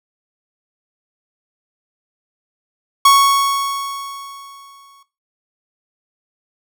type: tone with exponential decay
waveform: 45% pulse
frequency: 1108.7 Hz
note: C#6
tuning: in tune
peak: -6 dBFS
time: 3.05-5.03 s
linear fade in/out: 5 ms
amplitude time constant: 430 ms
effects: noise-tail reverb RT60 0.3 s tail -17 dB re dry